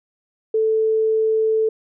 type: tone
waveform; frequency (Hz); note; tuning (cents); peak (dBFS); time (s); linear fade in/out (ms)
sine; 440; A4; 0; -15; 0.54-1.69; 5
effects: none